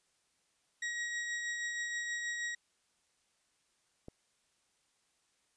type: tone with tremolo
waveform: 40% pulse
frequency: 1900 Hz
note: A#6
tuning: 33 cents sharp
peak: -33 dBFS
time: 0.82-2.55 s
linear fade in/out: 5 ms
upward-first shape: triangle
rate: 6.3 Hz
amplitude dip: 35%
type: click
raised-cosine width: 2 ms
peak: -33 dBFS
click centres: 4.084 s
effects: white hiss -75 dBFS RMS until 5.56 s + resampled to 22050 Hz